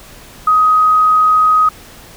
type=tone; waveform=sine; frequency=1257 Hz; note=D#6; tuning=17 cents sharp; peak=-7 dBFS; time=0.47-1.69 s; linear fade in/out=5 ms; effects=pink hiss -38 dBFS RMS until 2.16 s